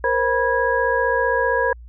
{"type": "tone cluster", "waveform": "sine", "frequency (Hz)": [470.6, 526, 975, 1650], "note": ["A#4", "C5", "B5", "G#6"], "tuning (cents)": [16, 9, -23, -12], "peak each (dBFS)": -22, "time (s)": [0.04, 1.73], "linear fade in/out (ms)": 2, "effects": ["added 59 Hz sine -37 dBFS peak until 1.88 s"]}